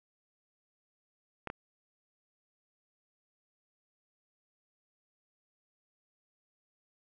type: clicks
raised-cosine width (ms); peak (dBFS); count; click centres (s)
0.5; -22; 2; 1.473 / 1.501
effects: none